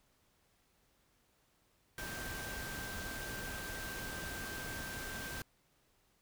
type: tone in noise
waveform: sine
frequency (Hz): 1568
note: G6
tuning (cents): 0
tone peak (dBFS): -45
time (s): 1.98-5.42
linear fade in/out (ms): 2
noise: pink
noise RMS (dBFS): -44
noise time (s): 1.98-5.42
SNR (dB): -4
effects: pink hiss -73 dBFS RMS until 6.21 s